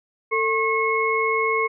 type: tone cluster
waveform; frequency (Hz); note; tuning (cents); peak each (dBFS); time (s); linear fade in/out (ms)
sine; 446.4 / 1082 / 2179; A4 / C#6 / C#7; +25 / -42 / -30; -23; 0.31-1.68; 20
effects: none